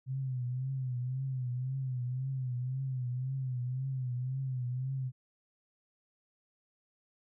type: tone with vibrato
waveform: sine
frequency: 128.6 Hz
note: C3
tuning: 30 cents flat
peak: -32 dBFS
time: 0.06-5.12 s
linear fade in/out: 50 ms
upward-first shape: triangle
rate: 1.9 Hz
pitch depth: 92 cents each way
effects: none